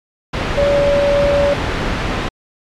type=tone in noise; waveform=sine; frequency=570 Hz; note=C#5; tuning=48 cents sharp; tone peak=-11 dBFS; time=0.57-1.54 s; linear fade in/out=10 ms; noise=pink; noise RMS=-18 dBFS; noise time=0.33-2.29 s; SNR=+4 dB; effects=low-pass 3000 Hz 12 dB/octave + MP3 96 kbps